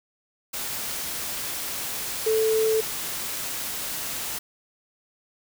sine tone in noise, 440 Hz, A4, in tune, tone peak -19 dBFS, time 2.26-2.81 s, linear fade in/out 10 ms, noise white, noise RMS -31 dBFS, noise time 0.53-4.39 s, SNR +9 dB, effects none

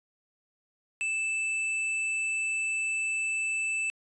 sine tone with tanh clipping, 2637 Hz, E7, in tune, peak -29 dBFS, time 1.01-3.9 s, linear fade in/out 0 ms, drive 13 dB, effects resampled to 22050 Hz

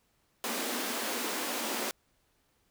pink high-pass noise, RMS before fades -34 dBFS, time 0.44-1.91 s, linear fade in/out 0 ms, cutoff 210 Hz, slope 96 dB/octave, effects pink hiss -72 dBFS RMS until 2.7 s

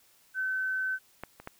sine tone, 1527 Hz, G6, 46 cents flat, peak -28 dBFS, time 0.34-0.99 s, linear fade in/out 50 ms
clicks, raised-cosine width 0.5 ms, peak -22 / -30 / -23 dBFS, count 3, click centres 1.236 / 1.4 / 1.474 s
effects white hiss -63 dBFS RMS until 1.59 s

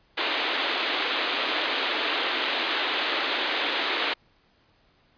white band-pass noise, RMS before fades -27 dBFS, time 0.17-4.14 s, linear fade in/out 10 ms, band 270 to 4000 Hz, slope 48 dB/octave, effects pink hiss -63 dBFS RMS until 5.17 s + resampled to 11025 Hz

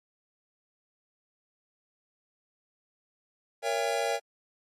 square chord, A# diminished seventh, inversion none, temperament just, 466.2 / 559.4 / 671.3 / 805.5 Hz, A#4 / C#5 / E5 / G5, 0 / +16 / +31 / +47 cents, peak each -33 dBFS, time 3.62-4.2 s, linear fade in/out 50 ms, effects low-pass 10000 Hz 12 dB/octave + MP3 64 kbps

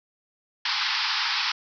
white band-pass noise, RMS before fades -26 dBFS, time 0.65-1.52 s, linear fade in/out 5 ms, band 820 to 5300 Hz, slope 96 dB/octave, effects none

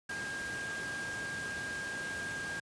sine tone in noise, 1613 Hz, G6, 49 cents sharp, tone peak -37 dBFS, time 0.09-2.6 s, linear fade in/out 5 ms, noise pink, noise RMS -43 dBFS, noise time 0.09-2.6 s, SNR +3 dB, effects high-pass 100 Hz 12 dB/octave + resampled to 22050 Hz

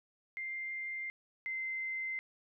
sine tone pair in turn, 2098 / 2074 Hz, C7 / C7, +4 / -16 cents, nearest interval unison, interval 20 cents, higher first, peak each -37 / -35 dBFS, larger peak second, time 0.37-1.1 / 1.46-2.19 s, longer neither, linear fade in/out 0 ms, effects none

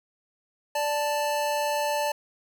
square tone pair together, 587.3 / 880 Hz, D5 / A5, 0 / 0 cents, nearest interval perfect fifth, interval 700 cents, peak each -28 dBFS, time 0.75-2.12 s, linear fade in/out 5 ms, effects none

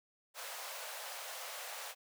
pink high-pass noise, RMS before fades -45 dBFS, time 0.34-1.95 s, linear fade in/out 50 ms, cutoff 530 Hz, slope 48 dB/octave, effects none

